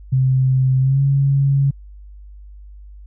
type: tone with pitch glide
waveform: sine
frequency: 130.81 to 138.51 Hz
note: C3 to C#3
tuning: 0 to -1 cents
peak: -12 dBFS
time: 0.12-1.71 s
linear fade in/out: 10 ms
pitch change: +99 cents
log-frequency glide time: 0.8-1.01 s
effects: added 50 Hz sine -36 dBFS peak until 3.06 s